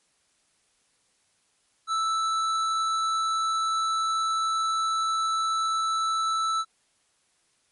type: tone with hard clipping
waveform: sine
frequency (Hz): 1318.5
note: E6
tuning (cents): 0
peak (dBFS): -25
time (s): 1.87-6.65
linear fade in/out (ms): 50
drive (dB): 11
effects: white hiss -68 dBFS RMS until 7.71 s + MP3 48 kbps